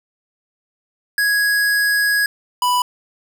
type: tone pair in turn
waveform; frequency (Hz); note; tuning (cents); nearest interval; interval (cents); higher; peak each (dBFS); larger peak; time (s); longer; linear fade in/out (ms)
square; 1663 / 988.8; G#6 / B5; +2 / +2; major sixth; 900; first; -15; neither; 1.18-2.26 / 2.62-2.82; first; 2
effects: none